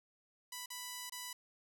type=tone with dropouts; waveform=5% pulse; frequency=990 Hz; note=B5; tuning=4 cents sharp; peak=-31 dBFS; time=0.52-1.33 s; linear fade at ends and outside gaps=5 ms; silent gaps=0.66-0.702 / 1.097-1.121 s; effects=none